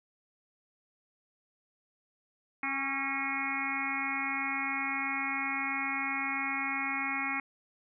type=harmonic tone with a mistuned harmonic; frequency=272.3 Hz; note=C#4; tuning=31 cents flat; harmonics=1 / 3 / 4 / 5 / 6 / 7 / 8 / 9; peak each=-40 / -40 / -40 / -41 / -45 / -39 / -34 / -39 dBFS; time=2.63-7.4 s; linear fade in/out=2 ms; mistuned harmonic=4; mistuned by=+34 cents; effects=none